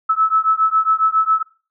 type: beating tone pair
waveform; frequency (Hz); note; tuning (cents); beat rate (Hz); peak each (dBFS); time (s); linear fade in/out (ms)
sine; 1300 / 1307.3; E6 / E6; -24 / -15; 7.3; -16; 0.09-1.43; 10
effects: noise-tail reverb RT60 0.4 s tail -22 dB re dry